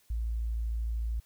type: tone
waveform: sine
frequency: 56.6 Hz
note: A1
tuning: 50 cents sharp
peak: -29 dBFS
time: 0.1-1.2 s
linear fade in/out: 5 ms
effects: white hiss -66 dBFS RMS until 1.25 s